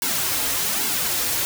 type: noise with flanger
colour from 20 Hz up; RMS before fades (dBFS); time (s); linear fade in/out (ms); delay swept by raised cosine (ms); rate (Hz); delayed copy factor
white; -23; 0.02-1.45; 0; 1.6 to 5.3; 1.2; -0.7
effects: none